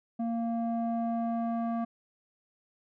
square tone with low-pass filter sweep, 231.2 Hz, A#3, 14 cents flat, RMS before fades -31 dBFS, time 0.19-1.85 s, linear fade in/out 10 ms, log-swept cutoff 560 to 940 Hz, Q 2.3, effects none

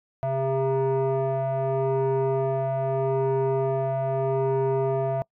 sine tone with frequency modulation, 134.4 Hz, C3, 47 cents sharp, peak -20 dBFS, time 0.23-5.22 s, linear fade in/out 0 ms, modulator 268 Hz, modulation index 2.5, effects noise-tail reverb RT60 0.1 s tail -26 dB re dry + tanh soft clip ceiling -19 dBFS

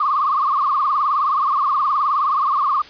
sine tone with vibrato, 1145 Hz, D6, 44 cents flat, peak -15 dBFS, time 0-2.82 s, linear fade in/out 5 ms, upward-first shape triangle, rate 19 Hz, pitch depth 170 cents each way, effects white hiss -40 dBFS RMS until 2.89 s + resampled to 11025 Hz

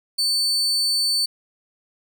35% pulse tone, 4500 Hz, C#8, 25 cents sharp, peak -17 dBFS, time 0.18-1.26 s, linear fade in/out 10 ms, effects 9-bit

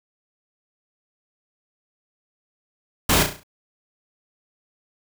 pink noise with echo, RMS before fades -18 dBFS, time 3.09-3.23 s, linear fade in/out 5 ms, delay 34 ms, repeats 6, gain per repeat -6 dB, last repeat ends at 3.434 s, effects none

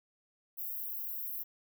white high-pass noise, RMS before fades -39 dBFS, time 0.57-1.44 s, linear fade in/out 20 ms, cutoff 12000 Hz, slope 96 dB/octave, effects none

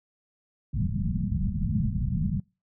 white low-pass noise, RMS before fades -27 dBFS, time 0.73-2.4 s, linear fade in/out 5 ms, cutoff 220 Hz, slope 96 dB/octave, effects noise-tail reverb RT60 0.3 s tail -26 dB re dry

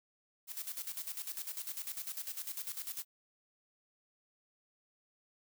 blue noise with tremolo, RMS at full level -40 dBFS, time 0.47-3.05 s, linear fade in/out 50 ms, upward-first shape square, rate 10 Hz, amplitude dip 70%, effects none

